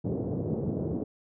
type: band-pass noise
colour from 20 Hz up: pink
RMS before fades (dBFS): -31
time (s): 0.04-1.04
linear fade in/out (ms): 10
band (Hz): 100 to 490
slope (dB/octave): 24
effects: none